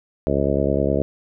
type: harmonic tone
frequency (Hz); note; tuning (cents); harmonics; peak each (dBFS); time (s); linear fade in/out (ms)
69.7; C#2; +10; 1 / 2 / 3 / 4 / 5 / 6 / 7 / 8 / 9; -26 / -26 / -26 / -26 / -26 / -26 / -26 / -26 / -26; 0.27-1.02; 0
effects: none